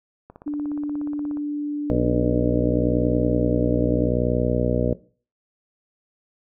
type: click train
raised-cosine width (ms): 1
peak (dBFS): -27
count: 19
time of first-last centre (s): 0.3-1.371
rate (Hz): 16.8
type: tone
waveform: sine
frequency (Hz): 293.7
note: D4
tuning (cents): 0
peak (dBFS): -23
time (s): 0.46-4.1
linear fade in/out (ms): 10
type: harmonic tone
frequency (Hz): 60.8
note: B1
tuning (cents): -26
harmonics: 1 / 2 / 3 / 4 / 5 / 6 / 7 / 8 / 9 / 10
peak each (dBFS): -27 / -26 / -27 / -26 / -31 / -32 / -30 / -26 / -32 / -29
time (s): 1.9-4.93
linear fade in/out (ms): 0
effects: noise-tail reverb RT60 0.4 s tail -19 dB re dry